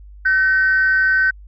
sine tone pair together, 1525.7 / 1864.7 Hz, G6 / A#6, -47 / 0 cents, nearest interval minor third, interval 347 cents, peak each -12 / -22 dBFS, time 0.25-1.31 s, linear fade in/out 10 ms, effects tanh soft clip ceiling -6 dBFS + added 50 Hz sine -37 dBFS peak until 1.47 s

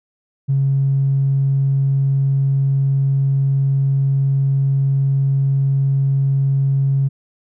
triangle tone with tanh clipping, 136.9 Hz, C#3, 21 cents flat, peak -13 dBFS, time 0.48-7.09 s, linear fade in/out 20 ms, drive 4 dB, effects none

